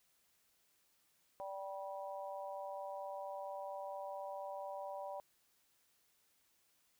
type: harmonic tone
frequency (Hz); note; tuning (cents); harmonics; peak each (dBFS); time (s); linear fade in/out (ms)
194.6; G3; -12; 3 / 4 / 5; -45 / -47 / -49; 1.4-5.2; 0
effects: white hiss -75 dBFS RMS until 6.99 s